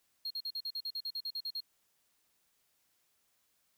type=tone bursts; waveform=triangle; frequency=4249 Hz; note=C8; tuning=26 cents sharp; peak=-34 dBFS; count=14; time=0.25-1.605 s; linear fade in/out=5 ms; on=55 ms; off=45 ms; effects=white hiss -75 dBFS RMS until 3.77 s